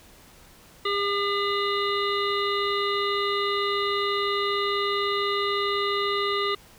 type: harmonic tone with a mistuned harmonic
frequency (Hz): 402.9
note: G4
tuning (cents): +48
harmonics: 1 / 3 / 5 / 7 / 9 / 10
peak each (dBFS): -27 / -27 / -32 / -34 / -33 / -36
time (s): 0.85-6.55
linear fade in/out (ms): 5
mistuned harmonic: 7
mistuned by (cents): +34
effects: pink hiss -52 dBFS RMS until 6.78 s